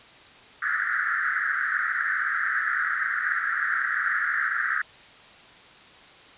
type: band-pass noise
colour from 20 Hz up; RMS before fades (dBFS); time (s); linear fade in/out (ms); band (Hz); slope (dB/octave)
white; -26; 0.62-4.82; 5; 1300 to 1900; 96
effects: white hiss -49 dBFS RMS until 6.37 s + resampled to 8000 Hz